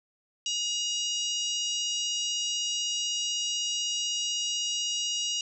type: harmonic tone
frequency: 956 Hz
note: A#5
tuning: 43 cents sharp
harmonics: 3 / 4 / 5 / 6 / 7 / 8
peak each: -30 / -38 / -39 / -34 / -39 / -42 dBFS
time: 0.46-5.41 s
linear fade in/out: 2 ms
effects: none